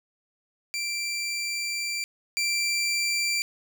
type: tone pair in turn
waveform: 20% pulse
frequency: 2352 / 2352 Hz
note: D7 / D7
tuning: +2 / +2 cents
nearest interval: unison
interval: 0 cents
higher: neither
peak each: -23 / -19 dBFS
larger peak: second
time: 0.74-2.04 / 2.37-3.42 s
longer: first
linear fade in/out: 0 ms
effects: none